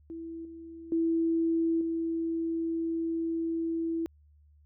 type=tone with level steps; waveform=sine; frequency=329.6 Hz; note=E4; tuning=in tune; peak=-37 / -42 / -24 / -28 dBFS; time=0.1-4.06 s; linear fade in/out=0 ms; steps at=0.45 / 0.92 / 1.81 s; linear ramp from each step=2 ms; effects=added 74 Hz sine -57 dBFS peak until 4.65 s